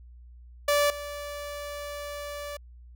sawtooth tone with level steps, 581 Hz, D5, 19 cents flat, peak -17 / -31 dBFS, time 0.68-2.57 s, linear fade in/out 5 ms, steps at 0.9 s, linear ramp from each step 2 ms, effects added 60 Hz sine -46 dBFS peak until 2.95 s

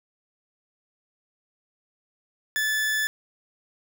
40% pulse tone, 1738 Hz, A6, 22 cents flat, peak -22 dBFS, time 2.56-3.07 s, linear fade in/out 0 ms, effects none

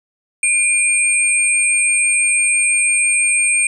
sine tone pair together, 2400 / 8553 Hz, D7 / C9, +37 / +37 cents, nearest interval octave + minor seventh, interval 2200 cents, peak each -15 dBFS, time 0.43-3.67 s, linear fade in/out 2 ms, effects 8-bit

